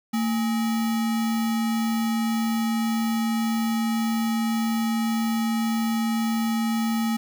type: tone with sample-and-hold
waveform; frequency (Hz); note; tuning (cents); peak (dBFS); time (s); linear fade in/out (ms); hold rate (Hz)
sine; 225.9; A3; +46; -21; 0.13-7.17; 10; 1050
effects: none